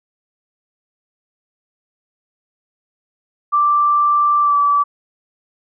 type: tone with pitch glide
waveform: sine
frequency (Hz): 1174.7 to 1153.9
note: D6 to D6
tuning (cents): 0 to -31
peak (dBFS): -11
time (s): 3.52-4.84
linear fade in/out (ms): 20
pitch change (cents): -31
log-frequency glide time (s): 4.41-4.56
effects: none